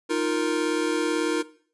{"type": "chord", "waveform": "square", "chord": "Eb suspended second", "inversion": "none", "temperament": "equal", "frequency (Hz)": [311.1, 349.2, 466.2], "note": ["Eb4", "F4", "Bb4"], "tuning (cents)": [0, 0, 0], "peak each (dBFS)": -28, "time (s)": [0.09, 1.43], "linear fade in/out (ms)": 20, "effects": ["noise-tail reverb RT60 0.5 s tail -18 dB re dry", "resampled to 24000 Hz"]}